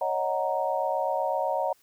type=chord; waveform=sine; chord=D# minor seventh; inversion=third; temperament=equal; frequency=554.4 / 622.3 / 740 / 932.3 Hz; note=C#5 / D#5 / F#5 / A#5; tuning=0 / 0 / 0 / 0 cents; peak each=-30 dBFS; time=0.01-1.73 s; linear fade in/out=5 ms; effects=white hiss -63 dBFS RMS until 1.82 s